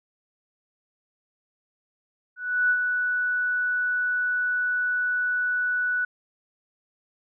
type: tone with ADSR envelope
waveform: sine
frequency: 1480 Hz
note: F#6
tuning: in tune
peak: -17 dBFS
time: 2.36-6.05 s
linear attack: 340 ms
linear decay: 65 ms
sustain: -5 dB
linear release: 5 ms
effects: none